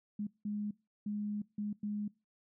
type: tone bursts at uneven times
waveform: sine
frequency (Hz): 207.9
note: G#3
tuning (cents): +2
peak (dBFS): -34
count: 5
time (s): 0.19-0.27 / 0.45-0.71 / 1.06-1.42 / 1.58-1.73 / 1.83-2.08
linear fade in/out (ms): 5
effects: noise-tail reverb RT60 0.3 s tail -23 dB re dry